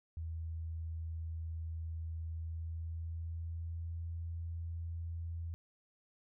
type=tone with pitch glide; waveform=sine; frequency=81.4 to 83.59 Hz; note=E2 to E2; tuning=-21 to +25 cents; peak=-38 dBFS; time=0.17-5.54 s; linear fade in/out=0 ms; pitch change=+46 cents; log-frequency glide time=2.28-4.01 s; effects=none